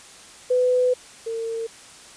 sine tone pair in turn, 501 / 454.5 Hz, B4 / A#4, +25 / -44 cents, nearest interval major second, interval 169 cents, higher first, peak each -16 / -25 dBFS, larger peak first, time 0.5-0.94 / 1.26-1.67 s, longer first, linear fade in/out 10 ms, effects white hiss -45 dBFS RMS until 2.16 s + resampled to 22050 Hz

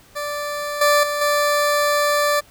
20% pulse tone with level steps, 586 Hz, D5, 4 cents flat, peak -19 / -8 / -16 / -11 dBFS, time 0.15-2.41 s, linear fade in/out 20 ms, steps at 0.81 / 1.03 / 1.21 s, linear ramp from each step 5 ms, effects pink hiss -50 dBFS RMS until 2.5 s

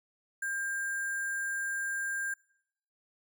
sine tone with sample-and-hold, 1600 Hz, G6, 35 cents sharp, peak -31 dBFS, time 0.42-2.34 s, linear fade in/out 5 ms, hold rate 8820 Hz, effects noise-tail reverb RT60 0.8 s tail -25 dB re dry

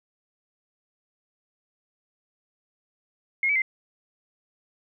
sine tone with pitch steps, 2152 / 2289 / 2081 Hz, C7 / D7 / C7, +48 / -45 / -10 cents, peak -20 dBFS, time 3.43-3.619 s, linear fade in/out 2 ms, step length 63 ms, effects none

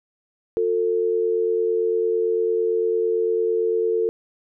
sine tone pair together, 361.1 / 450 Hz, F#4 / A4, -42 / +39 cents, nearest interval major third, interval 381 cents, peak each -25 / -19 dBFS, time 0.57-4.09 s, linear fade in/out 0 ms, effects none

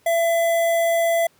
square tone with notch filter, 671 Hz, E5, 31 cents sharp, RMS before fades -19 dBFS, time 0.06-1.27 s, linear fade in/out 5 ms, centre 4500 Hz, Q 0.99, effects pink hiss -59 dBFS RMS until 1.39 s + high-pass 100 Hz 12 dB/octave

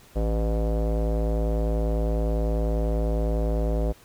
square tone with low-pass filter, 55 Hz, A1, in tune, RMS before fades -24 dBFS, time 0.15-3.93 s, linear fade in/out 20 ms, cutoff 570 Hz, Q 3.4, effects pink hiss -53 dBFS RMS until 4.04 s

